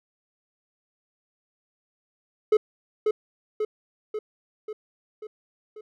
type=tone with echo; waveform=triangle; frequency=427.8 Hz; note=A4; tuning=49 cents flat; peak=-13 dBFS; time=2.52-2.57 s; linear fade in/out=5 ms; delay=540 ms; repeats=6; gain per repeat=-4 dB; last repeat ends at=5.81 s; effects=none